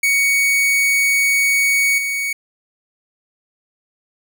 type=tone with level steps; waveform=45% pulse; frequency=2235 Hz; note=C#7; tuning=14 cents sharp; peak=-13 / -19 dBFS; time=0.03-2.33 s; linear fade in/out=5 ms; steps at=1.98 s; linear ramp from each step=2 ms; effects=none